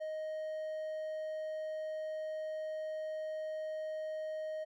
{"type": "tone", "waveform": "triangle", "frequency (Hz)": 624, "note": "D#5", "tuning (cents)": 5, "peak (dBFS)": -35, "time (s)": [0, 4.65], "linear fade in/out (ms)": 20, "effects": []}